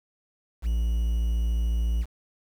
triangle tone with quantisation, 57 Hz, A#1, 38 cents flat, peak -20 dBFS, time 0.62-2.06 s, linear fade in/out 50 ms, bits 8, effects none

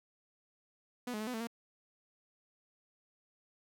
sawtooth tone with pitch steps, 246.8 / 212.4 / 216.6 / 250.7 / 223 / 232.2 Hz, B3 / G#3 / A3 / B3 / A3 / A#3, -1 / +39 / -27 / +26 / +23 / -7 cents, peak -33 dBFS, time 1.07-1.472 s, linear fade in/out 5 ms, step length 67 ms, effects none

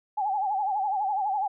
sine tone with vibrato, 804 Hz, G5, 44 cents sharp, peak -24 dBFS, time 0.17-1.48 s, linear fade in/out 10 ms, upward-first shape sine, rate 12 Hz, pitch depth 110 cents each way, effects none

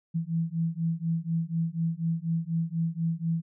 sine beating tone pair, 163.2 / 167.3 Hz, E3 / E3, -17 / +26 cents, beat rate 4.1 Hz, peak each -29 / -29 dBFS, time 0.14-3.42 s, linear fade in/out 20 ms, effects none

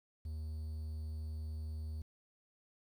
triangle tone with quantisation, 77.78 Hz, D#2, in tune, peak -37 dBFS, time 0.25-2.02 s, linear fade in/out 5 ms, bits 11, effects none

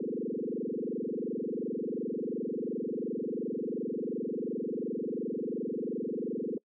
sine tone with frequency modulation, 345.5 Hz, F4, 19 cents flat, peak -31 dBFS, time 0-6.58 s, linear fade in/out 5 ms, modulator 22.8 Hz, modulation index 6, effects noise-tail reverb RT60 0.1 s tail -25 dB re dry

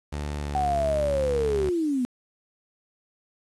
sawtooth tone with pitch glide, 73.42 to 71.33 Hz, D2 to D2, 0 to -50 cents, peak -25 dBFS, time 0.12-1.7 s, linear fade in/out 10 ms, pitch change -50 cents, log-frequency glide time 0.38-0.59 s
sine linear sweep, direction down, 760 to 238.4 Hz, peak -22 dBFS, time 0.55-2.05 s, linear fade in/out 0 ms
effects resampled to 24000 Hz + 8-bit

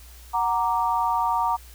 sine chord, Gb augmented, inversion none, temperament equal, 740 / 932.3 / 1174.7 Hz, Gb5 / Bb5 / D6, 0 / 0 / 0 cents, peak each -27 / -22 / -27 dBFS, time 0.33-1.57 s, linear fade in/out 20 ms, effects added 60 Hz sine -44 dBFS peak until 1.74 s + white hiss -50 dBFS RMS until 1.74 s

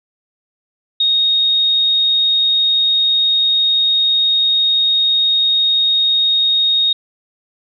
sine tone, 3729 Hz, A#7, in tune, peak -11 dBFS, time 1-6.93 s, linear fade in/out 5 ms, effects none

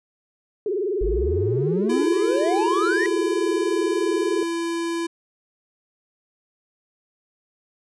sine tone with vibrato, 392 Hz, G4, in tune, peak -21 dBFS, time 0.66-4.43 s, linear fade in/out 2 ms, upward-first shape sine, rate 20 Hz, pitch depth 180 cents each way
triangle exponential sweep, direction up, 45.6 to 1953 Hz, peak -20 dBFS, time 1.01-3.06 s, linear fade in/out 0 ms
square tone, 336.3 Hz, E4, 35 cents sharp, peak -24 dBFS, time 1.89-5.07 s, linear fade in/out 10 ms
effects resampled to 24000 Hz

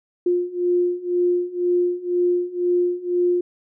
sine beating tone pair, 353.2 / 355.2 Hz, F4 / F4, +20 / +29 cents, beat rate 2 Hz, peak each -22 / -20 dBFS, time 0.26-3.41 s, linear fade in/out 5 ms, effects none

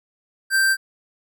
square tone, 1568 Hz, G6, in tune, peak -16 dBFS, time 0.5-0.77 s, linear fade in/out 50 ms, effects none

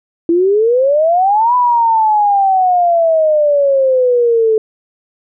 sine exponential two-way sweep, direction up then down, 329.6 to 999 to 433 Hz, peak -8 dBFS, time 0.29-4.58 s, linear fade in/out 2 ms, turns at 1.55 s, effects none

